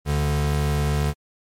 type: tone pair together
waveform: square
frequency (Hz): 73.42 / 145.83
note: D2 / D3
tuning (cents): 0 / -12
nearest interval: octave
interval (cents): 1188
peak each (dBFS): -23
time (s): 0.05-1.14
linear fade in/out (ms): 50
effects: MP3 64 kbps